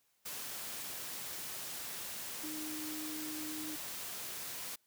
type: tone in noise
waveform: sine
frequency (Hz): 308.3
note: D#4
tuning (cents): -16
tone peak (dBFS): -42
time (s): 2.43-3.76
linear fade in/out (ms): 10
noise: white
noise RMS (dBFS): -43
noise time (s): 0.25-4.76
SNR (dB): -2
effects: white hiss -75 dBFS RMS until 4.86 s + high-pass 80 Hz 12 dB/octave